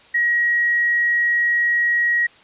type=tone; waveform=sine; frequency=1900 Hz; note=A#6; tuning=33 cents sharp; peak=-15 dBFS; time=0.14-2.27 s; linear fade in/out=10 ms; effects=white hiss -49 dBFS RMS until 2.43 s + resampled to 8000 Hz